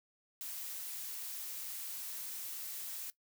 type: noise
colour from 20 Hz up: blue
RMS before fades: -43 dBFS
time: 0.41-3.1 s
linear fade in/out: 0 ms
effects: noise-tail reverb RT60 0.1 s tail -18 dB re dry